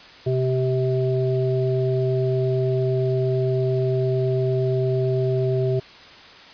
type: harmonic tone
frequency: 129.2 Hz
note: C3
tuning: 21 cents flat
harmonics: 1 / 3 / 5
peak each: -21 / -22 / -29 dBFS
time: 0.26-5.8 s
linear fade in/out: 10 ms
effects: white hiss -44 dBFS RMS until 6.53 s + resampled to 11025 Hz